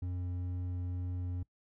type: tone with hard clipping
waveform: sine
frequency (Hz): 89.8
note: F2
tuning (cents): +49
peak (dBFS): -36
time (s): 0.02-1.43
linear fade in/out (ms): 5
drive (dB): 6
effects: noise-tail reverb RT60 0.1 s tail -22 dB re dry